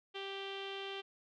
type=tone with low-pass filter; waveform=sawtooth; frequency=392 Hz; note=G4; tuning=in tune; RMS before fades=-43 dBFS; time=0.14-1.02 s; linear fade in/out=20 ms; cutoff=3200 Hz; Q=5.5; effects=none